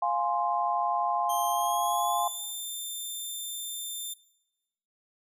sine chord, F minor, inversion none, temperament equal, 698.5 / 830.6 / 1046.5 Hz, F5 / Ab5 / C6, 0 / 0 / 0 cents, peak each -29 dBFS, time 0.02-2.28 s, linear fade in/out 5 ms
5% pulse tone with pitch glide, 3170 to 3579 Hz, G7 to A7, +19 to +29 cents, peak -27 dBFS, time 1.29-4.14 s, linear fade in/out 10 ms, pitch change +210 cents, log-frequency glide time 1.51-2.42 s
effects noise-tail reverb RT60 0.9 s tail -19 dB re dry + resampled to 32000 Hz

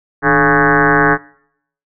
sine tone with frequency modulation, 970 Hz, B5, 31 cents flat, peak -8 dBFS, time 0.22-1.18 s, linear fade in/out 50 ms, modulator 135 Hz, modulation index 5.9, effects noise-tail reverb RT60 0.7 s tail -23 dB re dry

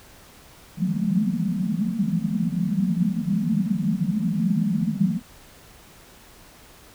pink band-pass noise, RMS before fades -23 dBFS, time 0.77-5.22 s, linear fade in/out 50 ms, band 160 to 230 Hz, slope 96 dB/octave, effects pink hiss -49 dBFS RMS until 6.94 s

